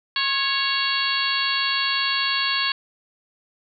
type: harmonic tone with a mistuned harmonic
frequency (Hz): 554.4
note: C#5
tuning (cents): 0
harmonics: 2 / 3 / 4 / 5 / 6 / 7 / 8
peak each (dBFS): -28 / -27 / -31 / -27 / -28 / -30 / -26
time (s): 0.16-2.72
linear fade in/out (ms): 2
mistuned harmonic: 2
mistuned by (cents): -41
effects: none